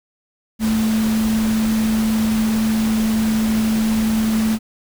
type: tone in noise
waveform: sine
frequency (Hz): 220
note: A3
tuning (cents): 0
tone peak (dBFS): -15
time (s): 0.59-4.59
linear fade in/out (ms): 50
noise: pink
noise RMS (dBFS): -28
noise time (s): 0.59-4.59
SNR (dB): +10
effects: none